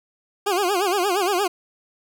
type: tone with vibrato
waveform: 20% pulse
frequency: 380.7 Hz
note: F#4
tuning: 49 cents sharp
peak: -14 dBFS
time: 0.46-1.48 s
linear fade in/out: 10 ms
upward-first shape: sine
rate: 8.6 Hz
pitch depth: 160 cents each way
effects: none